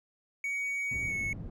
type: tone with pitch glide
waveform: triangle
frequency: 2248 to 2202 Hz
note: C#7 to C#7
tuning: +24 to -12 cents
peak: -29 dBFS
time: 0.44-1.33 s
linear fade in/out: 2 ms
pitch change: -36 cents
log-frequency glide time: 1.07-1.14 s
type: low-pass noise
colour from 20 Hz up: white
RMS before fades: -41 dBFS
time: 0.91-1.5 s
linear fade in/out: 5 ms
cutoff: 150 Hz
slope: 12 dB/octave
effects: none